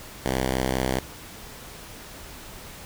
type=tone; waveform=5% pulse; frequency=64.8 Hz; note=C2; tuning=16 cents flat; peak=-12 dBFS; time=0.26-0.99 s; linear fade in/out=0 ms; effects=pink hiss -42 dBFS RMS until 2.85 s